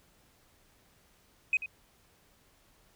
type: tone with echo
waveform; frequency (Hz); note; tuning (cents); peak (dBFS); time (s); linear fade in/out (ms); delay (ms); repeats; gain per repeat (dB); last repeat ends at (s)
sine; 2519; D#7; +21; -22; 1.53-1.57; 2; 90; 1; -13; 1.66
effects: tanh soft clip ceiling -18 dBFS + pink hiss -65 dBFS RMS until 2.95 s